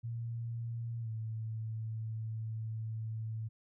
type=tone with pitch glide; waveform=sine; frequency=116.3 to 110.92 Hz; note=A#2 to A2; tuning=-4 to +14 cents; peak=-36 dBFS; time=0.03-3.49 s; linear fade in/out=20 ms; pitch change=-82 cents; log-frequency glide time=1.01-1.09 s; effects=none